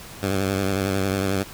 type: tone with vibrato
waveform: 10% pulse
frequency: 96.8 Hz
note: G2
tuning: 21 cents flat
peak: -13 dBFS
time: 0.22-1.44 s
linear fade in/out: 20 ms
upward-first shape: sine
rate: 11 Hz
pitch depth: 54 cents each way
effects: pink hiss -40 dBFS RMS until 1.53 s